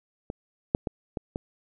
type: clicks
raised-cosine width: 2 ms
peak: -19 / -7 / -15 / -17 / -17 dBFS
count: 5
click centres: 0.301 / 0.749 / 0.872 / 1.172 / 1.359 s
effects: none